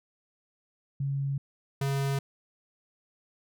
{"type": "tone pair in turn", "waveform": ["sine", "square"], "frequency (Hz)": [138.59, 137.99], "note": ["C#3", "C#3"], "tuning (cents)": [0, -8], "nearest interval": "unison", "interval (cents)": 8, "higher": "first", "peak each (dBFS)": -27, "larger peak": "neither", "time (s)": [[1, 1.38], [1.81, 2.19]], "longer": "neither", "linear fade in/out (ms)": 5, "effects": []}